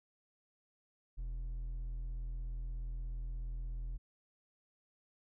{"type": "tone with hard clipping", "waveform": "sine", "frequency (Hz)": 41.59, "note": "E1", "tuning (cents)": 16, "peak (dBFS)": -39, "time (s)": [1.17, 3.98], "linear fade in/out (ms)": 20, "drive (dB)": 4, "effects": []}